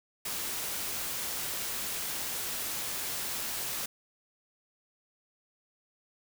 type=noise; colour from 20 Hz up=white; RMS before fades=-35 dBFS; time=0.25-3.86 s; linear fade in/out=5 ms; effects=none